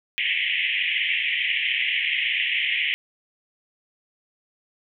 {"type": "band-pass noise", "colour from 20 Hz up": "pink", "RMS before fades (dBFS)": -24, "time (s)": [0.18, 2.94], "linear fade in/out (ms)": 0, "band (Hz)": [1900, 3200], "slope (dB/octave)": 96, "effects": []}